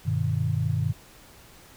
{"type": "chord", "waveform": "sine", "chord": "G augmented", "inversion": "none", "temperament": "just", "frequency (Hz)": [98, 122.5, 153.12], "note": ["G2", "B2", "D#3"], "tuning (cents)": [0, -14, -27], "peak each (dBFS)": -27, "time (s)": [0.05, 0.93], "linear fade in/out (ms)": 20, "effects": ["pink hiss -51 dBFS RMS until 1.76 s"]}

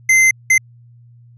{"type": "tone bursts at uneven times", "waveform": "square", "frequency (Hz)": 2072, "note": "C7", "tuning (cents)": -17, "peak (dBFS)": -9, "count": 2, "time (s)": [[0.09, 0.31], [0.5, 0.58]], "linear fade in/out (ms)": 5, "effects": ["added 119 Hz sine -42 dBFS peak until 1.37 s", "resampled to 22050 Hz"]}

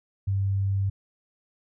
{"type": "tone", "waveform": "sine", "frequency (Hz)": 98, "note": "G2", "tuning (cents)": 0, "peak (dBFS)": -22, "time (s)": [0.27, 0.9], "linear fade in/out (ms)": 10, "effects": []}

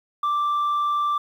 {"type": "tone", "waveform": "sine", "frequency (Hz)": 1174.7, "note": "D6", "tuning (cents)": 0, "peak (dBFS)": -17, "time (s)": [0.23, 1.18], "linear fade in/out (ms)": 5, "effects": ["tanh soft clip ceiling -19 dBFS", "9-bit"]}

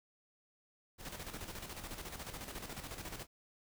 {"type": "noise with tremolo", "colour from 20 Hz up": "pink", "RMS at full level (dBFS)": -44, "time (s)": [0.98, 3.27], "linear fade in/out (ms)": 50, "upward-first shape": "square", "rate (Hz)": 14, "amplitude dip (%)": 55, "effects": []}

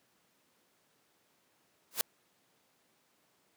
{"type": "noise with exponential growth", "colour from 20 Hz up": "white", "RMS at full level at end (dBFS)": -26, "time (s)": [1.91, 2.01], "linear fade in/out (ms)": 0, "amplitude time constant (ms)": 20, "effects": ["pink hiss -71 dBFS RMS until 3.56 s", "high-pass 200 Hz 12 dB/octave"]}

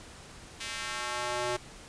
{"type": "tone with high-pass filter sweep", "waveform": "square", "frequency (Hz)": 122.1, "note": "B2", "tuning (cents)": -19, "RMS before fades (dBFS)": -34, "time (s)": [0.6, 1.57], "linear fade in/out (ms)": 10, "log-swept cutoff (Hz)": [2500, 430], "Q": 1, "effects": ["pink hiss -49 dBFS RMS until 1.88 s", "resampled to 22050 Hz"]}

